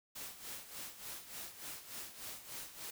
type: noise with tremolo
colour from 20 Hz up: white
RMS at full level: -45 dBFS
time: 0.15-2.91 s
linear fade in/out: 10 ms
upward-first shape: sine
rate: 3.4 Hz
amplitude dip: 70%
effects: none